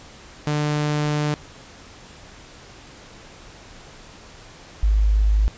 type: tone pair in turn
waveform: sawtooth / sine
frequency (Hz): 149.1 / 52.15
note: D3 / G#1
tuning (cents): +27 / +8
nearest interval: octave + tritone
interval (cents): 1819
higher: first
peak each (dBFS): -16 / -14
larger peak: second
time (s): 0.47-1.34 / 4.83-5.48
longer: first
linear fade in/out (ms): 0
effects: pink hiss -44 dBFS RMS until 5.57 s + resampled to 16000 Hz